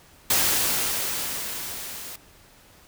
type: noise with level ramp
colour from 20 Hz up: white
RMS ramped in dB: -20 to -38 dBFS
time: 0.3-2.16 s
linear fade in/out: 5 ms
effects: pink hiss -53 dBFS RMS until 2.87 s